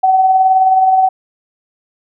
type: tone with tremolo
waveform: sine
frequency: 757 Hz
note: F#5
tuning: 39 cents sharp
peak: -5 dBFS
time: 0.03-1.09 s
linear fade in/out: 10 ms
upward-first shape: triangle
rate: 19 Hz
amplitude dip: 45%
effects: none